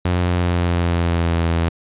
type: tone with pitch glide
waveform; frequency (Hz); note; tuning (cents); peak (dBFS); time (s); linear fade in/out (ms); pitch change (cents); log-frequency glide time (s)
sawtooth; 89 to 83.52; F2 to E2; +33 to +23; -12; 0.05-1.69; 5; -110; 0.22-1.44
effects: resampled to 8000 Hz